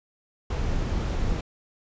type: noise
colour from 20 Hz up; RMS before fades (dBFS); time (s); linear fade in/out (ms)
brown; -26; 0.5-1.41; 5
effects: resampled to 16000 Hz